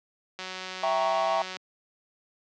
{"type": "click train", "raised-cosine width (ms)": 0.2, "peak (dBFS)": -19, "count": 220, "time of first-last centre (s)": [0.39, 1.567], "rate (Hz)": 186}
{"type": "chord", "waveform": "triangle", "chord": "E diminished seventh", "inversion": "none", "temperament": "equal", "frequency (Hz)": [659.3, 784, 932.3, 1108.7], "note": ["E5", "G5", "Bb5", "Db6"], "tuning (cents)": [0, 0, 0, 0], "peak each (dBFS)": [-25, -27, -29, -29], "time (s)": [0.83, 1.42], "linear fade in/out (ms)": 2}
{"effects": ["high-pass 200 Hz 12 dB/octave", "low-pass 6000 Hz 12 dB/octave"]}